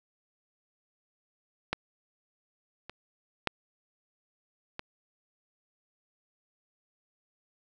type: clicks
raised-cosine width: 0.3 ms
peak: -12 / -25 / -10 / -20 dBFS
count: 4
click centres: 1.73 / 2.896 / 3.473 / 4.794 s
effects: none